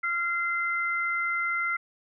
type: tone pair together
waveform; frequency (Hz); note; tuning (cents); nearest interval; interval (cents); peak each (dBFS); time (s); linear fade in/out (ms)
sine; 1382 / 2067; F6 / C7; -19 / -22; perfect fifth; 697; -28; 0.03-1.77; 10
effects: none